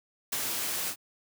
white noise with ADSR envelope, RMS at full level -30 dBFS, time 0.32-0.96 s, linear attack 8 ms, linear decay 39 ms, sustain -2 dB, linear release 73 ms, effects high-pass 100 Hz 12 dB/octave

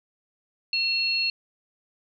sine tone pair together, 2713 / 4307 Hz, E7 / C8, +49 / +49 cents, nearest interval minor sixth, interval 800 cents, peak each -26 / -24 dBFS, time 0.73-1.3 s, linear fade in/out 2 ms, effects none

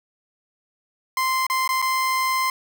30% pulse tone with dropouts, 1042 Hz, C6, 7 cents flat, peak -17 dBFS, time 1.17-2.5 s, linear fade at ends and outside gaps 2 ms, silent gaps 1.467-1.499 / 1.677-1.69 / 1.818-1.824 s, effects none

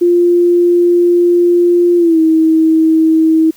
sine tone with pitch glide, 349.2 to 320.2 Hz, F4 to D#4, 0 to +50 cents, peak -6 dBFS, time 0.01-3.51 s, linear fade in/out 10 ms, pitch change -150 cents, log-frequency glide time 1.97-2.19 s, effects white hiss -45 dBFS RMS until 3.56 s

